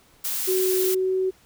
blue noise, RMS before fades -27 dBFS, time 0.24-0.95 s, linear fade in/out 10 ms
sine tone with pitch glide, 373.4 to 375.8 Hz, F#4 to F#4, +16 to +27 cents, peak -20 dBFS, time 0.47-1.31 s, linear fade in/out 20 ms, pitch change +11 cents, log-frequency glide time 0.88-1.14 s
effects pink hiss -57 dBFS RMS until 1.45 s

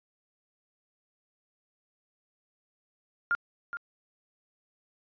sine tone with echo, 1403 Hz, F6, 8 cents sharp, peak -23 dBFS, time 3.31-3.35 s, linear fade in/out 0 ms, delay 420 ms, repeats 1, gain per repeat -10 dB, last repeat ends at 3.77 s, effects resampled to 11025 Hz

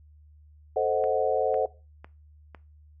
sine chord, A diminished seventh, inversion none, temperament equal, 440 / 523.3 / 622.3 / 740 Hz, A4 / C5 / Eb5 / Gb5, 0 / 0 / 0 / 0 cents, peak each -27 / -27 / -29 / -28 dBFS, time 0.76-1.66 s, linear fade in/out 5 ms
click train, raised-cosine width 0.5 ms, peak -28 dBFS, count 4, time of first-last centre 1.04-2.548 s, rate 1.99 Hz
effects noise-tail reverb RT60 0.3 s tail -19 dB re dry + added 75 Hz sine -51 dBFS peak until 3 s

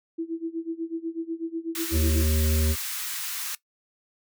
sine tone with tremolo, 329.4 Hz, E4, 1 cent flat, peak -25 dBFS, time 0.18-2.24 s, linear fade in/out 10 ms, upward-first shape sine, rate 8.1 Hz, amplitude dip 90%
white high-pass noise, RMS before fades -32 dBFS, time 1.75-3.55 s, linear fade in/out 2 ms, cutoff 1100 Hz, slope 24 dB/octave
harmonic tone, 77.6 Hz, D#2, 4 cents flat, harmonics 1 / 3 / 5 / 7, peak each -21 / -31 / -35 / -38 dBFS, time 1.91-2.76 s, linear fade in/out 50 ms
effects noise-tail reverb RT60 0.1 s tail -18 dB re dry

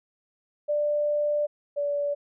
sine tone pair in turn, 591 / 576.5 Hz, D5 / D5, +11 / -32 cents, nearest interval unison, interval 43 cents, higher first, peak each -22 / -24 dBFS, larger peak first, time 0.68-1.47 / 1.76-2.15 s, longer first, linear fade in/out 20 ms, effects none

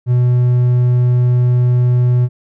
triangle tone, 123.47 Hz, B2, in tune, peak -7 dBFS, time 0.06-2.29 s, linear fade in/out 50 ms, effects none

